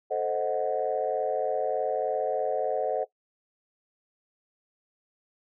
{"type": "chord", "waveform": "sine", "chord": "A diminished seventh", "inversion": "none", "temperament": "equal with one note detuned", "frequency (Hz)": [440, 523.3, 622.3, 737.4], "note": ["A4", "C5", "Eb5", "Gb5"], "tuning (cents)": [0, 0, 0, -6], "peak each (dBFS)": -30, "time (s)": [0.1, 3.05], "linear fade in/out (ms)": 20, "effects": ["noise-tail reverb RT60 0.1 s tail -17 dB re dry", "tanh soft clip ceiling -16 dBFS"]}